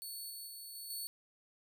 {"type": "tone with level steps", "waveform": "10% pulse", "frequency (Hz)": 4435, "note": "C#8", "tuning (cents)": 0, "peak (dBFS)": [-36, -38, -40, -38, -33], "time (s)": [0.02, 1.07], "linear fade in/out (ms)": 0, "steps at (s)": [0.3, 0.47, 0.75, 0.9], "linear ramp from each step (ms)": 2, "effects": []}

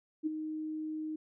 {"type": "tone with ADSR envelope", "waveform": "sine", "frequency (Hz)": 311.1, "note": "D#4", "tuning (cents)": 0, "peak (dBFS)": -27, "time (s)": [0.23, 1.16], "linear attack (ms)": 35, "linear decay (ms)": 17, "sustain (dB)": -8, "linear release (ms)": 6, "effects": []}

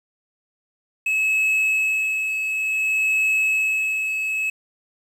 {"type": "tone with tremolo", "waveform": "triangle", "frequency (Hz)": 2583, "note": "E7", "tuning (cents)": -36, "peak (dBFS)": -15, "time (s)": [1.06, 4.5], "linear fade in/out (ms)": 5, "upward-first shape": "sine", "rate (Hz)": 0.56, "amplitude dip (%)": 45, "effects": ["8-bit"]}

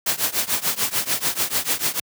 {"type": "noise with tremolo", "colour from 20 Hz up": "white", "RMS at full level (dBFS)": -19, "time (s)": [0.06, 2], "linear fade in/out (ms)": 5, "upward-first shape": "triangle", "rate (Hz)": 6.8, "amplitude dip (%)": 95, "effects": ["high-pass 100 Hz 12 dB/octave"]}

